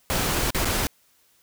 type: noise with dropouts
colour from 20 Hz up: pink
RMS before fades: -24 dBFS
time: 0.1-0.87 s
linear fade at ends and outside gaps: 0 ms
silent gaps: 0.505-0.547 / 0.647-0.654 s
effects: white hiss -62 dBFS RMS until 1.42 s